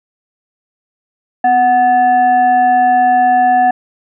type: tone with frequency modulation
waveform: sine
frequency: 740 Hz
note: F#5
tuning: in tune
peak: -7 dBFS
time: 1.44-3.71 s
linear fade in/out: 5 ms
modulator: 992 Hz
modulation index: 0.42
effects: none